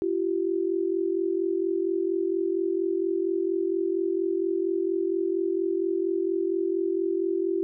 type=tone pair together; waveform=sine; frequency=340 / 384.3 Hz; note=F4 / G4; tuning=-46 / -34 cents; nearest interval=major second; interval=212 cents; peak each=-26 dBFS; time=0.02-7.63 s; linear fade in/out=0 ms; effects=none